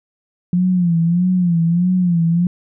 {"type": "tone with vibrato", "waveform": "sine", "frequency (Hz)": 174.61, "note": "F3", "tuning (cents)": 0, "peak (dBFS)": -12, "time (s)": [0.53, 2.47], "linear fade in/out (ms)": 2, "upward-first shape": "sine", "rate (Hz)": 1.6, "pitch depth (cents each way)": 92, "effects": []}